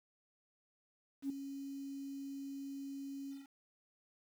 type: tone with ADSR envelope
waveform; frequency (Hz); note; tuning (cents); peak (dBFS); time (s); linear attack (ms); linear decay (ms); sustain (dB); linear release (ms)
sine; 275.5; C#4; -11; -32; 1.22-3.48; 79; 4; -10; 170
effects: tanh soft clip ceiling -28 dBFS + 10-bit